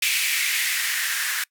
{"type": "noise with band-pass filter sweep", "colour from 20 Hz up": "violet", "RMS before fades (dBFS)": -24, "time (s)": [0.02, 1.44], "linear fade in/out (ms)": 5, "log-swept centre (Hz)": [2400, 1600], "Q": 3.9, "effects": ["noise-tail reverb RT60 0.1 s tail -24 dB re dry"]}